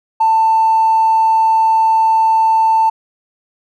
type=tone with tanh clipping; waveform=triangle; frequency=890 Hz; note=A5; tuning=20 cents sharp; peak=-8 dBFS; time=0.2-2.9 s; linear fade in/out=10 ms; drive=1 dB; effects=none